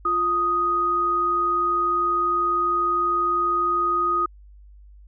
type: tone pair together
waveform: sine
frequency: 349.2 / 1246.3 Hz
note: F4 / D#6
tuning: 0 / +2 cents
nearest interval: octave + minor seventh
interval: 2202 cents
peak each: -29 / -19 dBFS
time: 0.05-4.26 s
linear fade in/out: 5 ms
effects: added 50 Hz sine -44 dBFS peak until 5.07 s